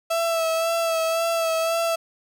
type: tone with vibrato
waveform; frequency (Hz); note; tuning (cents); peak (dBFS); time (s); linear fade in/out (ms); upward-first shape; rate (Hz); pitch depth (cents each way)
35% pulse; 659.3; E5; 0; -19; 0.1-1.96; 10; sine; 1.9; 28
effects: none